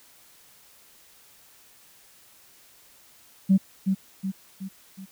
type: tone with echo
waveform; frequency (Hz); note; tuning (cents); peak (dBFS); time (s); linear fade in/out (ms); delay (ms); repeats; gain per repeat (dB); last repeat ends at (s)
sine; 192; G3; -36; -13; 3.49-3.58; 20; 370; 4; -6; 5.06
effects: tanh soft clip ceiling -10 dBFS + white hiss -55 dBFS RMS until 5.11 s